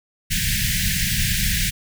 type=band-stop noise; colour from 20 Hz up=pink; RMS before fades=-21 dBFS; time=0.3-1.71 s; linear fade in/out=20 ms; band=210 to 1600 Hz; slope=96 dB/octave; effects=none